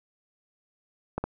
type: clicks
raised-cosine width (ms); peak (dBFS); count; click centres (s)
1; -15; 2; 1.18 / 1.24
effects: none